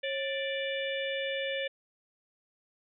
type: harmonic tone with a mistuned harmonic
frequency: 587.3 Hz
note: D5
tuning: in tune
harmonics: 1 / 3 / 4 / 5 / 6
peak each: -33 / -38 / -39 / -40 / -41 dBFS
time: 0.03-1.68 s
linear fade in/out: 10 ms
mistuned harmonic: 1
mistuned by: -130 cents
effects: none